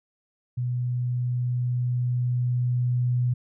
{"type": "tone with level ramp", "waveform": "sine", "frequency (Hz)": 123.47, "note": "B2", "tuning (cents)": 0, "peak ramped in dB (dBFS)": [-24, -20], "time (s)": [0.57, 3.34], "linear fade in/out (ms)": 10, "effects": []}